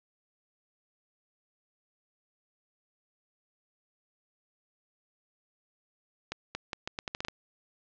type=accelerating click train; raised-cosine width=0.2 ms; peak=-16 dBFS; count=10; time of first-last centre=6.32-7.284 s; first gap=230 ms; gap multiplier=0.79; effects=low-pass 5000 Hz 12 dB/octave